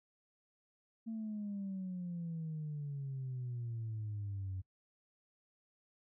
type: exponential sweep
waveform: sine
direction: down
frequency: 227.3 to 92.5 Hz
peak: -37 dBFS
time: 1.06-4.62 s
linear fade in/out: 20 ms
effects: noise-tail reverb RT60 0.1 s tail -21 dB re dry + tanh soft clip ceiling -35 dBFS